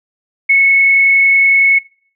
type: tone with frequency modulation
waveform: sine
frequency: 2200 Hz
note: C#7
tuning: 14 cents flat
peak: -6 dBFS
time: 0.49-1.79 s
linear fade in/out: 10 ms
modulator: 30.8 Hz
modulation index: 0.42
effects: noise-tail reverb RT60 0.5 s tail -24 dB re dry

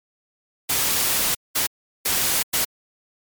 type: noise bursts at uneven times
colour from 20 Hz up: white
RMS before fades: -21 dBFS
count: 4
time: 0.69-1.35 / 1.55-1.67 / 2.05-2.43 / 2.53-2.65 s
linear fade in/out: 10 ms
effects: MP3 96 kbps

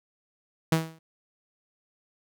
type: tone with exponential decay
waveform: sawtooth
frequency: 161.6 Hz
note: E3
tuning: 34 cents flat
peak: -14 dBFS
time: 0.72-0.99 s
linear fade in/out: 5 ms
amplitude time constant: 58 ms
effects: none

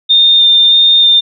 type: tone with vibrato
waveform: sine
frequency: 3626 Hz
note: A#7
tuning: 49 cents flat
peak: -4 dBFS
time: 0.09-1.21 s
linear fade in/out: 20 ms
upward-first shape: square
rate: 1.6 Hz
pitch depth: 8 cents each way
effects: none

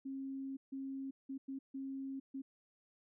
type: tone bursts at uneven times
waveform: sine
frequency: 270 Hz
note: C#4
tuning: 45 cents flat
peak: -40 dBFS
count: 6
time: 0.05-0.57 / 0.72-1.11 / 1.29-1.38 / 1.48-1.59 / 1.74-2.2 / 2.34-2.42 s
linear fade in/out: 10 ms
effects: none

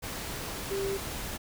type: tone in noise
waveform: sine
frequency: 392.5 Hz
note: G4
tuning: 2 cents sharp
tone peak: -29 dBFS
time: 0.7-0.98 s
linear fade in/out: 20 ms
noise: pink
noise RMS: -37 dBFS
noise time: 0.02-1.38 s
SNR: +5 dB
effects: none

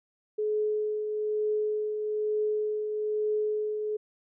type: tone with tremolo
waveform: sine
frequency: 425.4 Hz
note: G#4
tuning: 42 cents sharp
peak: -24 dBFS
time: 0.38-3.97 s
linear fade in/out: 10 ms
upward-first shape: triangle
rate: 1.1 Hz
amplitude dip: 45%
effects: none

